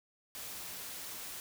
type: noise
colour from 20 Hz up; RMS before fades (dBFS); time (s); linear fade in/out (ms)
white; -44; 0.35-1.4; 0
effects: none